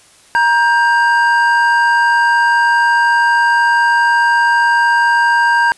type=tone pair together; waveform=triangle; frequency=942 / 1587.6 Hz; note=A#5 / G6; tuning=+18 / +22 cents; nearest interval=major sixth; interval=904 cents; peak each=-10 dBFS; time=0.35-5.72 s; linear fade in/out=0 ms; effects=white hiss -46 dBFS RMS until 5.77 s + resampled to 24000 Hz